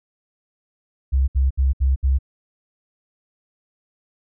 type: tone bursts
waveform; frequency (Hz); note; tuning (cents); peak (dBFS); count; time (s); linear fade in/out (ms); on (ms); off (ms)
sine; 66.7; C2; +34; -14; 5; 1.12-2.188; 20; 160; 67
effects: none